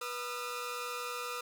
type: tone cluster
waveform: sawtooth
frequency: 488.4 / 1225 / 1346 Hz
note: B4 / D#6 / E6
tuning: -19 / -27 / +36 cents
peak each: -38 / -37 / -38 dBFS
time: 0.01-1.41 s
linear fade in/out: 5 ms
effects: none